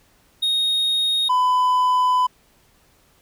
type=tone pair in turn; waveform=triangle; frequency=3729 / 1003.2 Hz; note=A#7 / B5; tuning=0 / +27 cents; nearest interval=octave + major seventh; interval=2273 cents; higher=first; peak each=-16 / -13 dBFS; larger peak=second; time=0.42-1.29 / 1.29-2.27 s; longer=second; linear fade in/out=10 ms; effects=pink hiss -58 dBFS RMS until 3.21 s